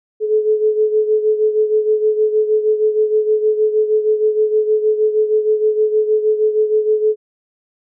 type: beating tone pair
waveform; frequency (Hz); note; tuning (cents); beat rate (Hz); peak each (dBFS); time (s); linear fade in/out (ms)
sine; 428.7 / 435.1; A4 / A4; -45 / -19; 6.4; -13 / -19; 0.2-7.16; 50
effects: none